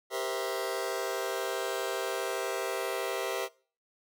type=chord; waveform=sawtooth; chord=C dominant seventh; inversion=second; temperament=just; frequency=392.4 / 470.9 / 523.3 / 654.1 Hz; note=G4 / Bb4 / C5 / E5; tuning=+2 / +18 / 0 / -14 cents; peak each=-32 / -33 / -33 / -33 dBFS; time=0.1-3.49 s; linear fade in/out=50 ms; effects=noise-tail reverb RT60 0.4 s tail -21 dB re dry